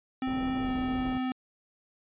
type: tone with pitch glide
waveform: square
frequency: 260.4 to 256.8 Hz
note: C4 to C4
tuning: -8 to -32 cents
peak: -29 dBFS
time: 0.22-1.32 s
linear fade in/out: 2 ms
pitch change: -24 cents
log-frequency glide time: 0.58-0.71 s
type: low-pass noise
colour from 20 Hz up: pink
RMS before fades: -39 dBFS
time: 0.27-1.18 s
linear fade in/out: 5 ms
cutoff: 590 Hz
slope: 12 dB/octave
effects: resampled to 8000 Hz